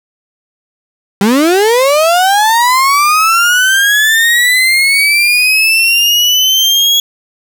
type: linear sweep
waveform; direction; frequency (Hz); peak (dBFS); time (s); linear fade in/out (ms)
35% pulse; up; 190 to 3344; -5; 1.21-7; 2
effects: none